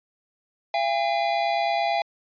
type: tone pair together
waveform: square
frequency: 681.1 / 810 Hz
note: F5 / G#5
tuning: -44 / -43 cents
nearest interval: minor third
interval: 301 cents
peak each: -25 dBFS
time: 0.74-2.02 s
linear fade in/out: 2 ms
effects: resampled to 11025 Hz

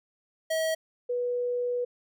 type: tone pair in turn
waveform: square / sine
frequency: 641 / 489.2 Hz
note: E5 / B4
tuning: -49 / -16 cents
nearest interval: perfect fourth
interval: 467 cents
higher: first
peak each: -26 dBFS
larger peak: neither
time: 0.5-0.75 / 1.09-1.85 s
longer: second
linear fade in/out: 10 ms
effects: none

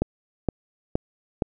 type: click train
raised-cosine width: 2 ms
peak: -8 dBFS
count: 4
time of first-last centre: 0.02-1.422 s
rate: 2.14 Hz
effects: none

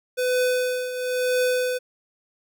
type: tone with tremolo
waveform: square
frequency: 502 Hz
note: B4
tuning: 28 cents sharp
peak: -19 dBFS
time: 0.17-1.79 s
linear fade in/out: 20 ms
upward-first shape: triangle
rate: 1 Hz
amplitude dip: 70%
effects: none

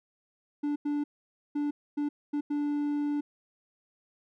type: tone bursts at uneven times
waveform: triangle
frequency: 292.1 Hz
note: D4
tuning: 9 cents flat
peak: -25 dBFS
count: 6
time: 0.63-0.76 / 0.85-1.04 / 1.55-1.71 / 1.97-2.09 / 2.33-2.41 / 2.5-3.21 s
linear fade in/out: 10 ms
effects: none

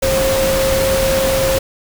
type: tone in noise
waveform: sine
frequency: 534 Hz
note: C5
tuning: 35 cents sharp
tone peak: -14 dBFS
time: 0.02-1.59 s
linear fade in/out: 10 ms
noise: pink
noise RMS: -19 dBFS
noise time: 0.02-1.59 s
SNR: +2 dB
effects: none

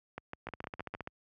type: two click trains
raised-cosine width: 0.5 ms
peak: -24 / -24 dBFS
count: 6 / 10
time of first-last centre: 0.18-0.949 / 0.47-1.074 s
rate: 6.5 / 14.9 Hz
effects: high-pass 60 Hz 12 dB/octave

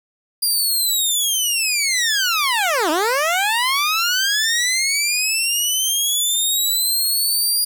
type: linear two-way sweep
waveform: 15% pulse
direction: down then up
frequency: 4842 to 293.7 to 4842 Hz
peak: -10 dBFS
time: 0.42-7.65 s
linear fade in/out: 10 ms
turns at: 2.9 s
effects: 8-bit

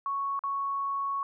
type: tone with dropouts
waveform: sine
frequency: 1108.7 Hz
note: C#6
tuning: in tune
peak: -28 dBFS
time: 0.06-1.23 s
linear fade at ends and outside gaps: 1 ms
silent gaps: 0.392-0.437 s
effects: none

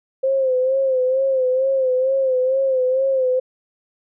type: tone with vibrato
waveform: sine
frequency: 523.3 Hz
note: C5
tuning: in tune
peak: -15 dBFS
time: 0.23-3.4 s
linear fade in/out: 10 ms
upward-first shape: sine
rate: 2.2 Hz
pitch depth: 57 cents each way
effects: none

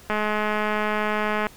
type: click train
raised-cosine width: 0.5 ms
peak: -10 dBFS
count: 291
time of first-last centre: 0.1-1.468 s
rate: 212 Hz
effects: pink hiss -48 dBFS RMS until 1.56 s

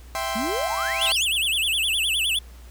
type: chord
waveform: sawtooth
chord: C major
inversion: first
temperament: equal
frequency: 659.3 / 784 / 1046.5 Hz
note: E5 / G5 / C6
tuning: 0 / 0 / 0 cents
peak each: -26 dBFS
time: 0.15-1.12 s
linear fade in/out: 0 ms
type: exponential sweep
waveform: sine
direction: up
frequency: 202.1 to 7490 Hz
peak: -26 dBFS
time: 0.35-1.25 s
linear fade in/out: 10 ms
type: tone with vibrato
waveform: square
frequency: 3000 Hz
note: F#7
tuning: 23 cents sharp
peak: -21 dBFS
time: 1.01-2.39 s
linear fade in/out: 5 ms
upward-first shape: sine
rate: 9.7 Hz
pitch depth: 260 cents each way
effects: added 60 Hz sine -41 dBFS peak until 2.7 s + pink hiss -52 dBFS RMS until 2.7 s

